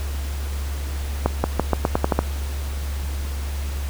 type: accelerating click train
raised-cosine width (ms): 1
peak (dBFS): -3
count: 9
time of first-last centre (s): 1.26-2.19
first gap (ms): 180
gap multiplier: 0.87
effects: added 70 Hz sine -24 dBFS peak until 3.89 s + pink hiss -37 dBFS RMS until 3.89 s